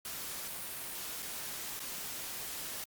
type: noise with dropouts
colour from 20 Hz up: white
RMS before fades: -41 dBFS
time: 0.05-2.84 s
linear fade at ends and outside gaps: 1 ms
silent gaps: 1.223-1.226 / 1.793-1.802 s
effects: Opus 48 kbps